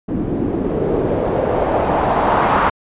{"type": "noise with low-pass filter sweep", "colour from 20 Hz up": "white", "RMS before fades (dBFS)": -17, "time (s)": [0.08, 2.7], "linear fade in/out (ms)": 10, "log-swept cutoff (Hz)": [280, 1100], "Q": 2, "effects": ["resampled to 8000 Hz"]}